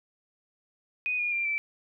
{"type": "tone with pitch steps", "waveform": "sine", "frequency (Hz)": [2489, 2434, 2379, 2326], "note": ["D#7", "D#7", "D7", "D7"], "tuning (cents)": [0, -39, 22, -17], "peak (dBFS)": -26, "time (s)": [1.06, 1.58], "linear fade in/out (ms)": 0, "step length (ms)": 130, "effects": []}